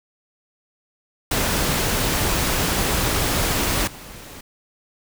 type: noise with level steps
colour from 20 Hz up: pink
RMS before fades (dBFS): -21 / -39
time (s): 1.31-4.41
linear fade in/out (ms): 5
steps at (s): 3.87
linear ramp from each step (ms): 5
effects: none